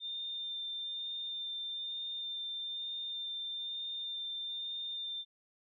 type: tone with vibrato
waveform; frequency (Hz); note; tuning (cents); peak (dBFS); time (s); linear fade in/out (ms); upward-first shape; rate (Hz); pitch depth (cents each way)
sine; 3601; A7; +39; -37; 0-5.25; 50; sine; 1.1; 10
effects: none